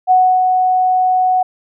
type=tone with ADSR envelope; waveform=sine; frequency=740 Hz; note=F#5; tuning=in tune; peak=-6 dBFS; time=0.07-1.43 s; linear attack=39 ms; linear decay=300 ms; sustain=-4 dB; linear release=7 ms; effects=none